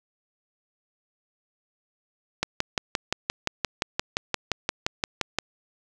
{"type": "click train", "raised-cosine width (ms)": 0.2, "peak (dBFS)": -6, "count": 18, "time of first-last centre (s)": [2.43, 5.387], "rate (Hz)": 5.75, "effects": []}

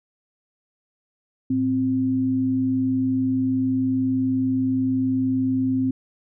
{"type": "tone pair together", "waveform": "sine", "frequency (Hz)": [109.9, 261.2], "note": ["A2", "C4"], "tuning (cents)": [-2, -3], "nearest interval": "octave + minor third", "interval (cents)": 1499, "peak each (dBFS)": [-29, -19], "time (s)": [1.5, 5.91], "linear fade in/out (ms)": 5, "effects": []}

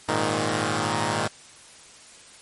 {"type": "chord", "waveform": "5% pulse", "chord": "Ab suspended second", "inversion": "none", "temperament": "equal", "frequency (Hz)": [103.83, 116.54, 155.56], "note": ["Ab2", "Bb2", "Eb3"], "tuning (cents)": [0, 0, 0], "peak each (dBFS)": -16, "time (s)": [0.08, 1.28], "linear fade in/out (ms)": 10, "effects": ["white hiss -48 dBFS RMS until 2.41 s", "MP3 48 kbps"]}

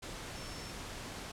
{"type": "tone in noise", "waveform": "sine", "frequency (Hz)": 5400, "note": "E8", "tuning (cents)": 41, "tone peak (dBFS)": -52, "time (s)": [0.35, 0.72], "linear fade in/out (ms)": 10, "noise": "pink", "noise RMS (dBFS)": -44, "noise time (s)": [0.02, 1.32], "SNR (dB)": -11, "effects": ["low-pass 9000 Hz 12 dB/octave"]}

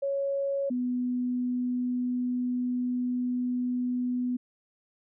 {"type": "tone pair in turn", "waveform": "sine", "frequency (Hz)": [554.4, 248.1], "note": ["C#5", "B3"], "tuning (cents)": [0, 8], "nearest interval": "octave + major second", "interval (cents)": 1392, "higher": "first", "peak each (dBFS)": -26, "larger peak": "neither", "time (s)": [[0.02, 0.7], [0.7, 4.37]], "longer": "second", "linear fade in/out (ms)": 10, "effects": []}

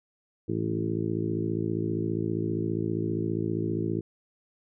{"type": "harmonic tone with a mistuned harmonic", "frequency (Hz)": 55, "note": "A1", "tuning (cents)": 0, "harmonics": [2, 3, 4, 5, 6, 7, 8], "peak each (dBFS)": [-33, -33, -35, -38, -31, -34, -40], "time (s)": [0.48, 4.01], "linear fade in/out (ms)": 10, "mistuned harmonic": 2, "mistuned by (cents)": -27, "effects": []}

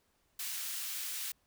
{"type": "high-pass noise", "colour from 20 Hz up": "white", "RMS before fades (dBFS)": -39, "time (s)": [0.39, 1.32], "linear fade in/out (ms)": 5, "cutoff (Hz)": 1700, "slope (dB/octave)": 12, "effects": ["pink hiss -74 dBFS RMS until 1.46 s"]}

